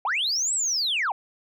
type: linear two-way sweep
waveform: sine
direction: up then down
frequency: 707 to 8030 to 707 Hz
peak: -21 dBFS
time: 0.05-1.12 s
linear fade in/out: 2 ms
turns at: 0.54 s
effects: tanh soft clip ceiling -19 dBFS